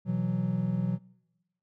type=chord; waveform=triangle; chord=B suspended fourth; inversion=none; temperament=equal; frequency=123.47 / 164.81 / 185 Hz; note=B2 / E3 / F#3; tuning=0 / 0 / 0 cents; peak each=-30 / -30 / -27 dBFS; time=0.05-0.99 s; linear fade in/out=50 ms; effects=noise-tail reverb RT60 1.0 s tail -24 dB re dry